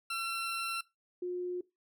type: tone pair in turn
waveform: 20% pulse / sine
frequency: 1353 / 358.4 Hz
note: E6 / F4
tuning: +45 / +45 cents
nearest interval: octave + major seventh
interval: 2300 cents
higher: first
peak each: -29 / -33 dBFS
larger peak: first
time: 0.1-0.81 / 1.22-1.61 s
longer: first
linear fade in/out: 5 ms
effects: noise-tail reverb RT60 0.2 s tail -19 dB re dry